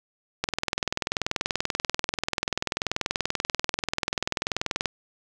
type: click train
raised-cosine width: 0.2 ms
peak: -7 dBFS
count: 92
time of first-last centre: 0.44-4.857 s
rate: 20.6 Hz
effects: none